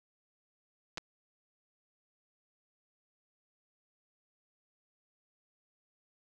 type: clicks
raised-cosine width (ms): 0.2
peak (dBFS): -21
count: 2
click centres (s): 0.974 / 0.98
effects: none